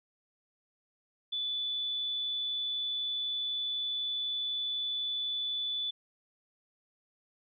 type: tone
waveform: sine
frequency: 3476 Hz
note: A7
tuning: 22 cents flat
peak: -31 dBFS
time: 1.32-5.91 s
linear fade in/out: 10 ms
effects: none